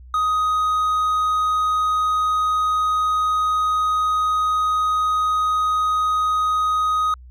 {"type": "tone", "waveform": "triangle", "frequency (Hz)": 1252, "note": "D#6", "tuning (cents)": 10, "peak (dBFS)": -15, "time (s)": [0.14, 7.14], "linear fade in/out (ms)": 2, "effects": ["added 62 Hz sine -39 dBFS peak until 7.3 s"]}